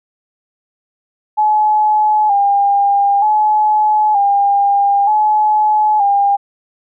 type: tone with vibrato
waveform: sine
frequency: 827 Hz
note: G#5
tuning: 8 cents flat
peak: -9 dBFS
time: 1.37-6.37 s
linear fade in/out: 20 ms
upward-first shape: square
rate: 0.54 Hz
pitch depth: 51 cents each way
effects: none